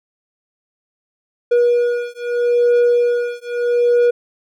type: beating tone pair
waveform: triangle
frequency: 480.9 / 481.69 Hz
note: B4 / B4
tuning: -46 / -43 cents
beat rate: 0.79 Hz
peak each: -14 dBFS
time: 1.51-4.11 s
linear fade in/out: 10 ms
effects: none